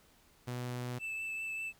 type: tone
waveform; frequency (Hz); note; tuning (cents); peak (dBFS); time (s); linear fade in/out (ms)
sawtooth; 123.47; B2; 0; -33; 0.47-0.99; 10
type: tone with vibrato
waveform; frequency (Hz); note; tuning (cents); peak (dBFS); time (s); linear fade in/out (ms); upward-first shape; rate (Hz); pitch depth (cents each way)
triangle; 2637; E7; 0; -35; 0.99-1.73; 50; triangle; 5.1; 13
effects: pink hiss -65 dBFS RMS until 1.79 s